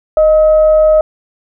sine tone with frequency modulation, 621 Hz, D#5, 3 cents flat, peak -5 dBFS, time 0.17-1.01 s, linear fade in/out 2 ms, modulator 658 Hz, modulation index 0.22, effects none

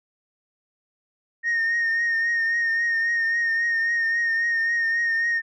sine tone with vibrato, 1846 Hz, A#6, 17 cents flat, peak -18 dBFS, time 1.43-5.42 s, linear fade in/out 50 ms, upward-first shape triangle, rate 3.7 Hz, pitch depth 34 cents each way, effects tanh soft clip ceiling -18 dBFS

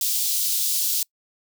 white high-pass noise, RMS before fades -23 dBFS, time 0.01-1.03 s, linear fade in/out 2 ms, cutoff 3600 Hz, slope 24 dB/octave, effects noise-tail reverb RT60 0.1 s tail -26 dB re dry

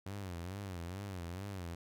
sawtooth tone with vibrato, 92.5 Hz, F#2, in tune, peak -37 dBFS, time 0.06-1.75 s, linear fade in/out 5 ms, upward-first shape sine, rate 2.3 Hz, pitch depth 160 cents each way, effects none

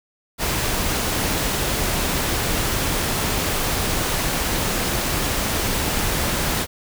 pink noise, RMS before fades -22 dBFS, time 0.38-6.67 s, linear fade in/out 50 ms, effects none

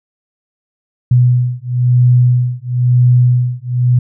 sine beating tone pair, 123.3 / 124.3 Hz, B2 / B2, -2 / +12 cents, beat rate 1 Hz, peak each -11 dBFS, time 1.11-3.99 s, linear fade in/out 5 ms, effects none

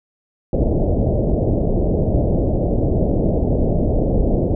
pink low-pass noise, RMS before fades -17 dBFS, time 0.53-4.55 s, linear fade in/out 2 ms, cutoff 650 Hz, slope 48 dB/octave, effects none

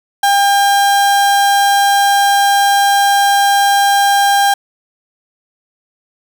35% pulse tone, 801 Hz, G5, 37 cents sharp, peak -7 dBFS, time 0.23-4.54 s, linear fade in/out 5 ms, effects none

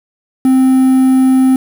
triangle tone with quantisation, 261.3 Hz, C4, 2 cents flat, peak -4 dBFS, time 0.45-1.56 s, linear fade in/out 2 ms, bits 5, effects none

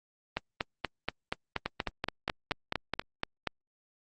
two click trains, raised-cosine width 0.3 ms, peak -14 / -13 dBFS, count 7 / 14, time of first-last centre 1.66-2.937 / 0.37-3.473 s, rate 4.7 / 4.19 Hz, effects Opus 24 kbps

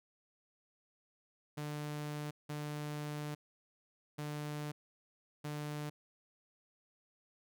sawtooth tone bursts at uneven times, 148.8 Hz, D3, 23 cents sharp, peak -35 dBFS, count 4, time 1.57-2.31 / 2.49-3.35 / 4.18-4.72 / 5.44-5.9 s, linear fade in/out 10 ms, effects none

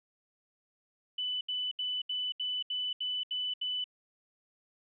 sine tone bursts, 2992 Hz, F#7, 19 cents sharp, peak -31 dBFS, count 9, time 1.18-3.842 s, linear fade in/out 5 ms, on 230 ms, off 74 ms, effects none

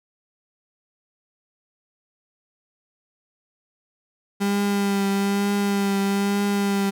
35% pulse tone with vibrato, 199.8 Hz, G3, 33 cents sharp, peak -18 dBFS, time 4.4-6.91 s, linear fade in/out 20 ms, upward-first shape triangle, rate 1.1 Hz, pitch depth 24 cents each way, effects none

